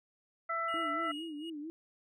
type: harmonic tone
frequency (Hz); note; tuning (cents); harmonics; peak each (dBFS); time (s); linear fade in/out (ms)
666; E5; +18; 1 / 2 / 3; -40 / -33 / -40; 0.49-1.12; 10
type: tone with tremolo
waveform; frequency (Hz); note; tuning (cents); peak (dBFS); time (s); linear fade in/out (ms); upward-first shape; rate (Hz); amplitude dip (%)
triangle; 2881; F#7; -47; -40; 0.68-1.5; 5; sine; 2.6; 90
type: tone with vibrato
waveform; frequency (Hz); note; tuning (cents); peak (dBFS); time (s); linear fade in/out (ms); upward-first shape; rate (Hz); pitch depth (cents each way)
sine; 311.1; D#4; 0; -39; 0.74-1.7; 0; sine; 4.4; 120
effects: none